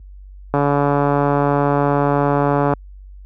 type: click train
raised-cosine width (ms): 1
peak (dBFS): -3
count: 315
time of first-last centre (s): 0.54-2.736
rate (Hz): 143
effects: added 48 Hz sine -30 dBFS peak until 3.25 s + high-pass 60 Hz 12 dB/octave